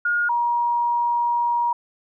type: tone pair in turn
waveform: sine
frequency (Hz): 1428 / 951.3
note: F6 / A#5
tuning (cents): +38 / +35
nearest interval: perfect fifth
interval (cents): 703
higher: first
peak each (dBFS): -18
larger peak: neither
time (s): 0.05-0.29 / 0.29-1.73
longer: second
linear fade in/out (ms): 5
effects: none